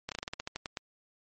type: slowing click train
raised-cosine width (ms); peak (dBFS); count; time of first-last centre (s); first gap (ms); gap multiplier
0.2; -18; 12; 0.09-0.772; 28; 1.15
effects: MP3 32 kbps